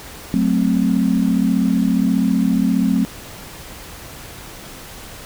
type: chord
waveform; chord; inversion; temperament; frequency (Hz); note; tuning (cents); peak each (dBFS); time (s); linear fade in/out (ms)
sine; F# diminished; none; equal; 185 / 220 / 261.6; F#3 / A3 / C4; 0 / 0 / 0; -18; 0.34-3.05; 0
effects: pink hiss -36 dBFS RMS until 5.25 s